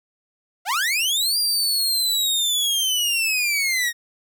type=linear two-way sweep; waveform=sawtooth; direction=up then down; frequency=649 to 4813 to 1852 Hz; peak=-16 dBFS; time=0.65-3.93 s; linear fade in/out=50 ms; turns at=1.38 s; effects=none